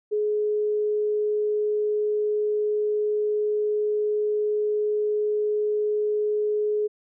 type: tone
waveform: sine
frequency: 421.4 Hz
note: G#4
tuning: 25 cents sharp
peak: -21 dBFS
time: 0.11-6.88 s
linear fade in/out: 20 ms
effects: none